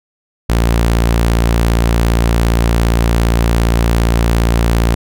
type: tone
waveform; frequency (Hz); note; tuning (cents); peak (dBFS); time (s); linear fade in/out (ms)
sawtooth; 57.4; A#1; -26; -6; 0.49-4.95; 10
effects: none